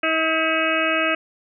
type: harmonic tone with a mistuned harmonic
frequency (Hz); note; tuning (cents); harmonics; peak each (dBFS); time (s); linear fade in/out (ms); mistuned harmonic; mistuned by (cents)
320; D#4; +49; 1 / 2 / 4 / 5 / 6 / 7 / 8 / 9; -27 / -24 / -25 / -26 / -30 / -29 / -24 / -30; 0.03-1.15; 5; 6; +53
effects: none